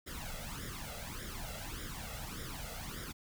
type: noise with flanger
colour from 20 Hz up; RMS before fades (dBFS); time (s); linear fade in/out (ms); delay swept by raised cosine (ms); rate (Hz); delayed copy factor
pink; -43; 0.06-3.13; 20; 0.56 to 1.51; 1.7; +0.75
effects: none